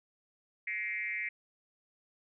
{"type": "tone with frequency modulation", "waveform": "sine", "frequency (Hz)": 2110, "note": "C7", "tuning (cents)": 14, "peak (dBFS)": -33, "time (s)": [0.67, 1.29], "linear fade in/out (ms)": 5, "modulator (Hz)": 205, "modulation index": 1.2, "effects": []}